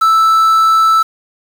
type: tone with quantisation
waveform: triangle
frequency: 1318.5 Hz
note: E6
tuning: in tune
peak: -5 dBFS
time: 0.01-1.03 s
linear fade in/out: 10 ms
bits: 5
effects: none